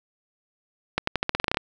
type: accelerating click train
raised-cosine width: 0.3 ms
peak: -6 dBFS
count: 12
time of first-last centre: 0.98-1.571 s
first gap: 94 ms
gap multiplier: 0.88
effects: none